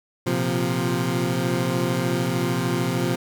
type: chord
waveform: 20% pulse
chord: Bb suspended second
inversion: none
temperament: equal with one note detuned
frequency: 117.49 / 130.81 / 174.61 Hz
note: Bb2 / C3 / F3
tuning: +14 / 0 / 0 cents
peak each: -23 / -20 / -20 dBFS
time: 0.26-3.16 s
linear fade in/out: 10 ms
effects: none